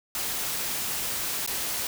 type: noise with dropouts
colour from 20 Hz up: white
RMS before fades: -30 dBFS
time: 0.15-1.87 s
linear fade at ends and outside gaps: 1 ms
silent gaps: 1.463-1.475 s
effects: none